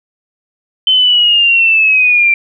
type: linear sweep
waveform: sine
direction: down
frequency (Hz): 3076 to 2349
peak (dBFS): -6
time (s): 0.87-2.34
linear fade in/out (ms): 2
effects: none